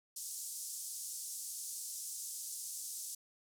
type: band-pass noise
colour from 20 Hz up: white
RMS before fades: -44 dBFS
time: 0.16-3.15 s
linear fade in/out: 5 ms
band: 5600 to 11000 Hz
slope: 24 dB/octave
effects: none